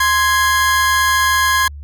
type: tone pair together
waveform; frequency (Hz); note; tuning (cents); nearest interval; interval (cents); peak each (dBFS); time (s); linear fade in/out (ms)
40% pulse; 1046.5 / 1661.2; C6 / G#6; 0 / 0; minor sixth; 800; -14; 0-1.68; 5
effects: added 72 Hz sine -29 dBFS peak until 1.83 s + AAC 64 kbps